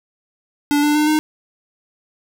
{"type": "tone with pitch steps", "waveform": "square", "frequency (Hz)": [290.6, 296, 301.5, 307.2], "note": ["D4", "D4", "D4", "D#4"], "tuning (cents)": [-18, 14, 46, -22], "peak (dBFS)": -14, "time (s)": [0.71, 1.19], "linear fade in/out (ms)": 0, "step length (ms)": 120, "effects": []}